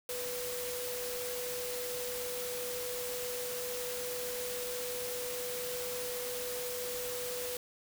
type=tone in noise; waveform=sine; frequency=493.9 Hz; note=B4; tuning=in tune; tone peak=-38 dBFS; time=0.09-7.57 s; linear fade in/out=2 ms; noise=white; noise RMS=-40 dBFS; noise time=0.09-7.57 s; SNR=-1 dB; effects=none